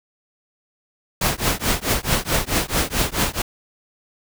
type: noise with tremolo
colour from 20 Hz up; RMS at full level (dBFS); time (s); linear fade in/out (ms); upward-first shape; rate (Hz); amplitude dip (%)
pink; -17; 1.21-3.42; 5; triangle; 4.6; 100
effects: none